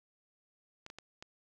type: clicks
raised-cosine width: 0.2 ms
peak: -29 dBFS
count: 4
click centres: 0.864 / 0.901 / 0.986 / 1.225 s
effects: 11-bit